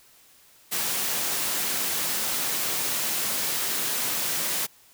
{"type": "high-pass noise", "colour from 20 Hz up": "white", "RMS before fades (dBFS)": -27, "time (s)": [0.71, 4.67], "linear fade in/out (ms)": 20, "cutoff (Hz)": 120, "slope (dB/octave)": 24, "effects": ["white hiss -56 dBFS RMS until 4.93 s"]}